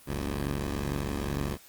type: tone pair together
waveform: 10% pulse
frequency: 46.59 / 71 Hz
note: F#1 / C#2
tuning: +13 / +42 cents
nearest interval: perfect fifth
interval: 729 cents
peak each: -26 / -23 dBFS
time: 0.06-1.58 s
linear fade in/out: 50 ms
effects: white hiss -54 dBFS RMS until 1.68 s + Opus 24 kbps